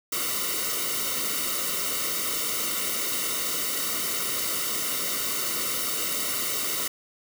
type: noise with comb filter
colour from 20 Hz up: white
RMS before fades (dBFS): -28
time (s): 0.12-6.88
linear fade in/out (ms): 5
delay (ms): 1.2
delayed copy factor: -0.9
effects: none